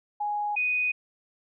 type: tone pair in turn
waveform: sine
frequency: 830.6 / 2489 Hz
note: G#5 / D#7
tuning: 0 / 0 cents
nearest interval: octave + perfect fifth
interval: 1900 cents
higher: second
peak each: -26 / -23 dBFS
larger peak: second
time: 0.2-0.56 / 0.56-0.92 s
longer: neither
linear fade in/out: 10 ms
effects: none